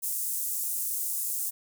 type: high-pass noise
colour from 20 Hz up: pink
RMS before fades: -31 dBFS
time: 0.02-1.51 s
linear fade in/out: 20 ms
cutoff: 8300 Hz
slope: 24 dB/octave
effects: none